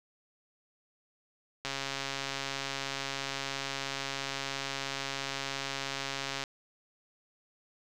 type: click train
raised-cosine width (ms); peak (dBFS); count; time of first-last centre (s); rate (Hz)
0.2; -17; 657; 1.65-6.438; 137
effects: none